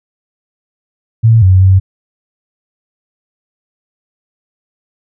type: tone with pitch steps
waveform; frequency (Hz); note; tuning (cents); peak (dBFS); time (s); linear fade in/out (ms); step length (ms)
sine; 113.3 / 93.4 / 94.9; A#2 / F#2 / F#2; -49 / +17 / +44; -3; 1.23-1.8; 20; 190
effects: none